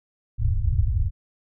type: low-pass noise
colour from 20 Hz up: white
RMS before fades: -21 dBFS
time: 0.38-1.11 s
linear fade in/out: 50 ms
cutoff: 110 Hz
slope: 48 dB/octave
effects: none